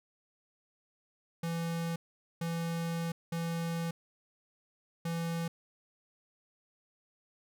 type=tone bursts at uneven times; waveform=square; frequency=167.2 Hz; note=E3; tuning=25 cents sharp; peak=-33 dBFS; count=4; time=1.43-1.96 / 2.41-3.12 / 3.32-3.91 / 5.05-5.48 s; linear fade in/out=5 ms; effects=none